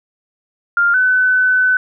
sine tone pair in turn, 1400 / 1507.4 Hz, F6 / F#6, +4 / +32 cents, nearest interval minor second, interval 128 cents, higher second, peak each -10 dBFS, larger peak neither, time 0.77-0.94 / 0.94-1.77 s, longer second, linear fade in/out 2 ms, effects none

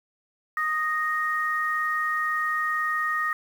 sine tone pair together, 1242.7 / 1862 Hz, D#6 / A#6, -3 / -2 cents, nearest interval perfect fifth, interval 701 cents, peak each -26 dBFS, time 0.57-3.33 s, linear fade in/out 2 ms, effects 8-bit

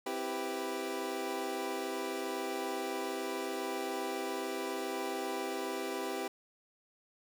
25% pulse chord, C major seventh, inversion none, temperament equal with one note detuned, 261.6 / 329.6 / 392 / 495.9 Hz, C4 / E4 / G4 / B4, 0 / 0 / 0 / +7 cents, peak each -39 / -38 / -34 / -39 dBFS, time 0.06-6.28 s, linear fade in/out 5 ms, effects none

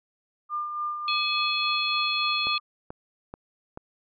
sine tone with tremolo, 1200 Hz, D6, 37 cents sharp, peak -26 dBFS, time 0.49-2.6 s, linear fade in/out 50 ms, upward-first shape sine, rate 3.5 Hz, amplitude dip 45%
harmonic tone, 848 Hz, G#5, 36 cents sharp, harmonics 3 / 4 / 5, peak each -28 / -29 / -30 dBFS, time 1.08-2.58 s, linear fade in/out 2 ms
click train, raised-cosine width 1 ms, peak -23 dBFS, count 4, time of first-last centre 2.47-3.774 s, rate 2.3 Hz
effects none

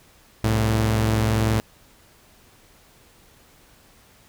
sawtooth tone pair together, 65.41 / 110 Hz, C2 / A2, 0 / 0 cents, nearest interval major sixth, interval 900 cents, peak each -22 / -15 dBFS, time 0.44-1.6 s, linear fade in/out 0 ms, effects pink hiss -54 dBFS RMS until 4.28 s

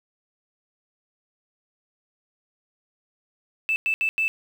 sine tone bursts at uneven times, 2637 Hz, E7, in tune, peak -19 dBFS, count 4, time 3.69-3.76 / 3.86-3.94 / 4.01-4.09 / 4.18-4.28 s, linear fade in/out 0 ms, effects tanh soft clip ceiling -15 dBFS + 8-bit

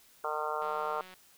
harmonic tone, 152.3 Hz, D#3, 37 cents flat, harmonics 3 / 4 / 5 / 6 / 7 / 8 / 9, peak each -39 / -39 / -39 / -39 / -39 / -39 / -39 dBFS, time 0.24-1.01 s, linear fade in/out 2 ms
click train, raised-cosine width 0.3 ms, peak -35 dBFS, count 97, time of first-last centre 0.62-1.139 s, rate 185 Hz
effects white hiss -61 dBFS RMS until 1.37 s

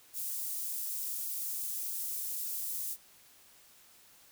white high-pass noise, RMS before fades -37 dBFS, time 0.13-2.97 s, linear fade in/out 50 ms, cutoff 8900 Hz, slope 12 dB/octave, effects white hiss -60 dBFS RMS until 4.31 s

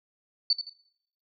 sine tone with echo, 4500 Hz, C#8, 25 cents sharp, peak -19 dBFS, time 0.5-0.53 s, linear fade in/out 2 ms, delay 83 ms, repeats 2, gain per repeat -9 dB, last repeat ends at 0.696 s, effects noise-tail reverb RT60 0.7 s tail -22 dB re dry

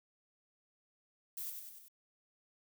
violet noise with echo, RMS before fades -42 dBFS, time 1.37-1.5 s, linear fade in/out 5 ms, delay 96 ms, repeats 4, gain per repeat -4 dB, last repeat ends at 1.884 s, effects none

